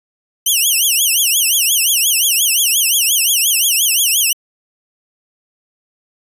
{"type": "tone with vibrato", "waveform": "5% pulse", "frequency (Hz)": 2960, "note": "F#7", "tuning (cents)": 0, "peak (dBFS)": -3, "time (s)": [0.46, 4.33], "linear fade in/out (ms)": 5, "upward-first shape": "triangle", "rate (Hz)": 5.7, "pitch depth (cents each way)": 260, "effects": ["resampled to 32000 Hz"]}